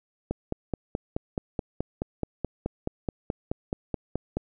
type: click train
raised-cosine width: 2 ms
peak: -14 dBFS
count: 20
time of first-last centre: 0.31-4.37 s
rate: 4.68 Hz
effects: none